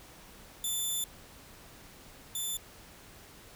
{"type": "tone pair in turn", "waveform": "10% pulse", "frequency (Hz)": [3520, 3520], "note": ["A7", "A7"], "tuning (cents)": [0, 0], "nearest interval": "unison", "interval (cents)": 0, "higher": "neither", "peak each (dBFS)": [-23, -25], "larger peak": "first", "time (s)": [[0.64, 1.04], [2.35, 2.57]], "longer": "first", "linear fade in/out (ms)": 2, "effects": ["pink hiss -53 dBFS RMS until 3.55 s"]}